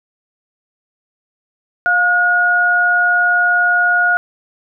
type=tone pair together; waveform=sine; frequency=707.1 / 1444 Hz; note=F5 / F#6; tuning=+21 / -43 cents; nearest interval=octave; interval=1236 cents; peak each=-18 / -11 dBFS; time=1.86-4.17 s; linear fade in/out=0 ms; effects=none